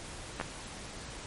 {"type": "clicks", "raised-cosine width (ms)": 0.5, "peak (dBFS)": -18, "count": 2, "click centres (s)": [0.4, 0.412], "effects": ["pink hiss -44 dBFS RMS until 1.26 s", "MP3 48 kbps"]}